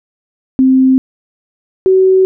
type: tone pair in turn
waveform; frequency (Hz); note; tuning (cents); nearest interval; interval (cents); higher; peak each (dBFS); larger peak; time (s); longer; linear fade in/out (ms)
sine; 261.6 / 377.4; C4 / F#4; 0 / +34; tritone; 634; second; -5; neither; 0.59-0.98 / 1.86-2.25; neither; 0
effects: none